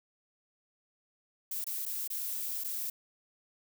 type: noise with dropouts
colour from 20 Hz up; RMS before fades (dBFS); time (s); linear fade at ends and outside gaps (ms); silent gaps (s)
violet; -36; 1.51-2.9; 5; 1.643-1.666 / 1.855-1.861 / 2.077-2.101 / 2.638-2.644
effects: none